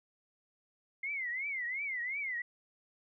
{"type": "tone with vibrato", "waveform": "sine", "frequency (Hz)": 2093, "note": "C7", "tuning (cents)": 0, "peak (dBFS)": -34, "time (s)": [1.03, 2.42], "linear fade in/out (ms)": 5, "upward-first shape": "triangle", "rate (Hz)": 2.8, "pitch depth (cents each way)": 200, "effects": []}